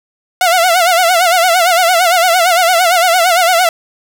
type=tone with vibrato; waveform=sawtooth; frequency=704 Hz; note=F5; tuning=14 cents sharp; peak=-4 dBFS; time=0.41-3.69 s; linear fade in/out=2 ms; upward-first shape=sine; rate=8.8 Hz; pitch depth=110 cents each way; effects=none